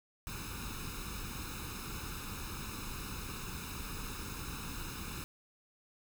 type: noise with comb filter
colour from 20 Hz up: pink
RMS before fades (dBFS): -42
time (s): 0.27-5.24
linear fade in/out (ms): 0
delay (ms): 0.77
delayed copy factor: +0.8
effects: none